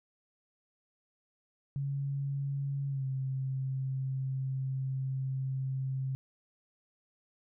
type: tone with pitch glide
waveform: sine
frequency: 139.2 to 132.84 Hz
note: C#3 to C3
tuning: +8 to +27 cents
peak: -31 dBFS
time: 1.76-6.15 s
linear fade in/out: 0 ms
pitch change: -81 cents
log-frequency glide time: 2.89-3.05 s
effects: none